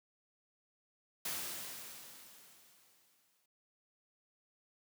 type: noise with exponential decay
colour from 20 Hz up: white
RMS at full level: -38 dBFS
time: 1.25-3.46 s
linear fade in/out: 5 ms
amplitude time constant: 480 ms
effects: high-pass 100 Hz 12 dB/octave